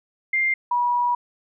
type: tone pair in turn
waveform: sine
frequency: 2104 / 969.2 Hz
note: C7 / B5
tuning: +9 / -33 cents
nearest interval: octave + minor second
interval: 1342 cents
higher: first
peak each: -18 dBFS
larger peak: neither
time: 0.33-0.54 / 0.71-1.15 s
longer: second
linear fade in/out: 5 ms
effects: none